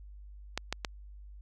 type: clicks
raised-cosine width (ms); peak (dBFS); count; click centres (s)
0.2; -14; 3; 0.576 / 0.726 / 0.848
effects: added 50 Hz sine -46 dBFS peak until 1.41 s